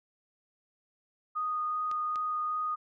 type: tone with vibrato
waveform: sine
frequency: 1237 Hz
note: D#6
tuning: 10 cents flat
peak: -29 dBFS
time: 1.35-2.76 s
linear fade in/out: 20 ms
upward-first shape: sine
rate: 2.6 Hz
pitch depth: 8 cents each way
type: clicks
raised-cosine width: 0.2 ms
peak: -28 dBFS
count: 2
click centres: 1.914 / 2.158 s
effects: none